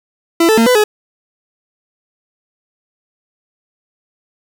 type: tone with pitch steps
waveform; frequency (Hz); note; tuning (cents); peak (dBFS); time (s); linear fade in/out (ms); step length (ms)
40% pulse; 334.5 / 439.1 / 228.2 / 499.8 / 423; E4 / A4 / A#3 / B4 / G#4; +25 / -4 / -37 / +21 / +32; -7; 0.4-0.84; 5; 88
effects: 8-bit